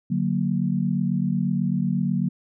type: chord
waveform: sine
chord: D augmented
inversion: none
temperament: equal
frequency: 146.83 / 185 / 233.1 Hz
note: D3 / F#3 / A#3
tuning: 0 / 0 / 0 cents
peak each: -26 / -23 / -26 dBFS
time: 0.1-2.29 s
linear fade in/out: 10 ms
effects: none